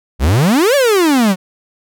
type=exponential two-way sweep; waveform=45% pulse; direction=up then down; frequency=58.27 to 590 to 178.2 Hz; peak=-9 dBFS; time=0.19-1.36 s; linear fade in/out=50 ms; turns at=0.75 s; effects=none